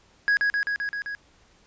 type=tone with echo; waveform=triangle; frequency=1658 Hz; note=G#6; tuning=3 cents flat; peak=-16 dBFS; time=0.28-0.37 s; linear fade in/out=0 ms; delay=130 ms; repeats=6; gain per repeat=-2 dB; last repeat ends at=1.15 s; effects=pink hiss -59 dBFS RMS until 1.66 s + resampled to 16000 Hz